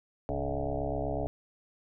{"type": "tone with frequency modulation", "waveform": "sine", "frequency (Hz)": 357.2, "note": "F4", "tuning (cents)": 39, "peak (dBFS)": -29, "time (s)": [0.29, 1.27], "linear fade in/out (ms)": 0, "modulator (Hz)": 68.1, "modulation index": 5.4, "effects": []}